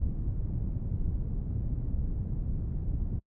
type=low-pass noise; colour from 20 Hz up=pink; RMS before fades=-31 dBFS; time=0-3.2 s; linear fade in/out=20 ms; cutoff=140 Hz; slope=12 dB/octave; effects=noise-tail reverb RT60 0.1 s tail -26 dB re dry